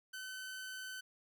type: tone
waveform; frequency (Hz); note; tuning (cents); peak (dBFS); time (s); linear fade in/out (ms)
sawtooth; 1521; F#6; +47; -40; 0.13-1.01; 10
effects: none